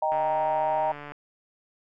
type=chord; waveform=sine; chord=Eb major; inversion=none; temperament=equal; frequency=622.3 / 784 / 932.3 Hz; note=Eb5 / G5 / Bb5; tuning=0 / 0 / 0 cents; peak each=-27 dBFS; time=0.02-0.92 s; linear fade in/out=5 ms
type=click train; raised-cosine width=0.5 ms; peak=-25 dBFS; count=147; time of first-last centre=0.12-1.12 s; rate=146 Hz
effects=none